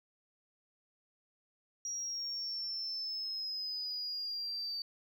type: linear sweep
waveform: sine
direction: down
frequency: 5700 to 4602 Hz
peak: -35 dBFS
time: 1.85-4.82 s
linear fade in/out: 2 ms
effects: tanh soft clip ceiling -32 dBFS